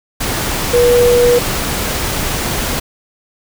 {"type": "tone in noise", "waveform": "sine", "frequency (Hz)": 484.4, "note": "B4", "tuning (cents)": -34, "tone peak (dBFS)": -7, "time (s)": [0.73, 1.39], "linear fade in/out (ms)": 10, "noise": "pink", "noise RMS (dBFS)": -18, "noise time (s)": [0.2, 2.8], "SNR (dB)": 8, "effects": []}